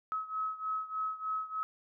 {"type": "beating tone pair", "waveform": "sine", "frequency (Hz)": [1282, 1285.3], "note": ["E6", "E6"], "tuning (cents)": [-49, -44], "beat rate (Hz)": 3.3, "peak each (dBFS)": [-35, -38], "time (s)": [0.12, 1.63], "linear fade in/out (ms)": 0, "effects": []}